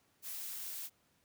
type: noise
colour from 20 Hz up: blue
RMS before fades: -43 dBFS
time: 0.22-0.9 s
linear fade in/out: 50 ms
effects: pink hiss -73 dBFS RMS until 1.24 s + high-pass 80 Hz 12 dB/octave